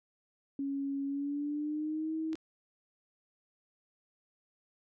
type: tone with pitch glide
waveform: sine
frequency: 277.2 to 318.4 Hz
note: C#4 to D#4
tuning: 0 to +40 cents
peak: -32 dBFS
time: 0.59-2.35 s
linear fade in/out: 2 ms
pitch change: +240 cents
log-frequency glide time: 1.06-2.14 s
type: clicks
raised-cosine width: 0.2 ms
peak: -30 dBFS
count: 2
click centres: 2.331 / 2.355 s
effects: none